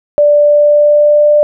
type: tone with pitch glide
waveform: sine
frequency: 587.3 to 593.8 Hz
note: D5 to D5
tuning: 0 to +19 cents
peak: -4 dBFS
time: 0.18-1.43 s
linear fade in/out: 0 ms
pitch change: +19 cents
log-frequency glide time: 0.34-1.32 s
effects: none